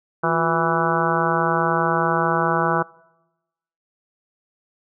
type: harmonic tone with a mistuned harmonic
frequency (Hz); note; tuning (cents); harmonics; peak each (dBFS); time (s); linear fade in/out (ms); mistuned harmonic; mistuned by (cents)
164.81; E3; 0; 1 / 2 / 3 / 4 / 5 / 6 / 7 / 8 / 9; -26 / -26 / -26 / -26 / -26 / -26 / -26 / -26 / -26; 0.23-2.83; 10; 2; +100
effects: noise-tail reverb RT60 1.0 s tail -24 dB re dry